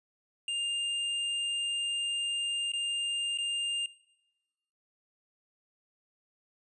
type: tone with dropouts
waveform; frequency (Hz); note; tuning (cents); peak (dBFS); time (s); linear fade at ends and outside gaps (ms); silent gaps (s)
square; 2805; F7; +7; -31; 0.48-3.86; 2; 2.719-2.735 / 3.375-3.385
effects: noise-tail reverb RT60 1.0 s tail -20 dB re dry + resampled to 24000 Hz